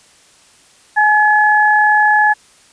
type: tone pair together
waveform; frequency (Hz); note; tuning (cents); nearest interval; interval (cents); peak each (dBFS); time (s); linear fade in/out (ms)
sine; 844 / 1706.6; G#5 / G#6; +28 / +47; octave; 1219; -11; 0.96-2.34; 20
effects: white hiss -48 dBFS RMS until 2.72 s + resampled to 22050 Hz